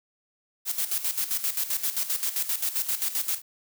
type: noise with tremolo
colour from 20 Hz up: blue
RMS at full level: -26 dBFS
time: 0.65-3.42 s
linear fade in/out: 50 ms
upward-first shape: square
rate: 7.6 Hz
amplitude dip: 70%
effects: none